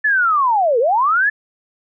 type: linear two-way sweep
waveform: sine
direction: down then up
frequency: 1760 to 440 to 1760 Hz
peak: -12 dBFS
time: 0.04-1.3 s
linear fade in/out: 10 ms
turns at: 0.79 s
effects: none